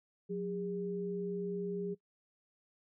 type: tone pair together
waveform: sine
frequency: 181.16 / 405.4 Hz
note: F#3 / G#4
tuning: -36 / -42 cents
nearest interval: octave + major second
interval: 1394 cents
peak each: -38 / -37 dBFS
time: 0.29-1.95 s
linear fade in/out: 20 ms
effects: noise-tail reverb RT60 0.1 s tail -21 dB re dry